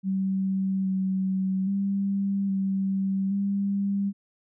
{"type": "tone with pitch steps", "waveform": "sine", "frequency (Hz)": [191.7, 189.7, 197.5, 193.4, 198.9], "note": ["G3", "F#3", "G3", "G3", "G3"], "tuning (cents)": [-38, 43, 13, -23, 25], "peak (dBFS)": -23, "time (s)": [0.03, 4.13], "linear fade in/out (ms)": 50, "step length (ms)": 820, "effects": []}